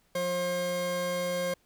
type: tone pair together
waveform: 40% pulse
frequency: 177.8 / 534.1 Hz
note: F3 / C5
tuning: +31 / +36 cents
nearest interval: octave + perfect fifth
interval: 1905 cents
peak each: -36 / -28 dBFS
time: 0.15-1.54 s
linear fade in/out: 5 ms
effects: pink hiss -68 dBFS RMS until 1.65 s